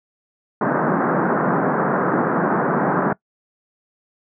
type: band-pass noise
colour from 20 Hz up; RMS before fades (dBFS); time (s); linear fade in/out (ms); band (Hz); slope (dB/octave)
pink; -19; 0.61-3.13; 5; 150 to 1600; 48
effects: noise-tail reverb RT60 0.1 s tail -23 dB re dry